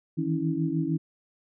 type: tone cluster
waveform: sine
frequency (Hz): 157.3 / 163.8 / 278.2 / 324.9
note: D#3 / E3 / C#4 / E4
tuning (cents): +19 / -11 / +6 / -25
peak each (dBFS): -30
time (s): 0.17-0.98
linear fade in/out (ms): 20
effects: none